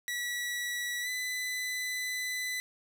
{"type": "tone with pitch glide", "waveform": "sawtooth", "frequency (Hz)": [1942, 2002], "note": ["B6", "B6"], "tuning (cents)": [-30, 23], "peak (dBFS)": -29, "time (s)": [0.08, 2.6], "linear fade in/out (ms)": 0, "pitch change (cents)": 53, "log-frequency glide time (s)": [1.02, 1.08], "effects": []}